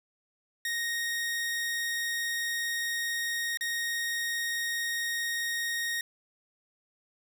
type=tone with dropouts; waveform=sawtooth; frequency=1864.7 Hz; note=A#6; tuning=in tune; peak=-26 dBFS; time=0.65-6.01 s; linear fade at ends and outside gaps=2 ms; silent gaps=3.573-3.609 s; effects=none